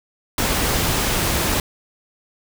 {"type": "noise", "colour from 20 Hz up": "pink", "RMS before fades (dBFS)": -20, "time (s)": [0.38, 1.6], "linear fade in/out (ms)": 2, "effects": []}